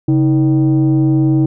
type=tone pair together; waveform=sine; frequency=136.5 / 317.4 Hz; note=C#3 / D#4; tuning=-26 / +35 cents; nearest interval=octave + minor third; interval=1461 cents; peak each=-10 dBFS; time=0.08-1.46 s; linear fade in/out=5 ms; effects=tanh soft clip ceiling -6 dBFS